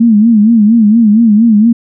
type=tone with vibrato; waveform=sine; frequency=220 Hz; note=A3; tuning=in tune; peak=-3 dBFS; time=0-1.73 s; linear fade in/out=10 ms; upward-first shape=sine; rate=4.3 Hz; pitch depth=120 cents each way; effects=none